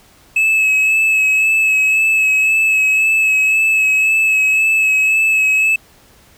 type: tone with vibrato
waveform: triangle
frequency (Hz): 2589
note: E7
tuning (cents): -32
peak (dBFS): -9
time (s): 0.36-5.76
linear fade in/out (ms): 5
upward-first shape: sine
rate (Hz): 1.9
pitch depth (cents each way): 22
effects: pink hiss -48 dBFS RMS until 6.37 s